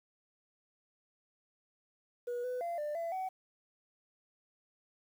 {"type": "tone with pitch steps", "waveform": "sine", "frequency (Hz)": [484.4, 499.8, 686, 595, 672, 753], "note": ["B4", "B4", "F5", "D5", "E5", "F#5"], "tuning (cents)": [-34, 21, -31, 22, 33, 30], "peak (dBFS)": -32, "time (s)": [2.27, 3.29], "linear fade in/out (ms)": 10, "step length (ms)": 170, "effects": ["tanh soft clip ceiling -33 dBFS", "10-bit"]}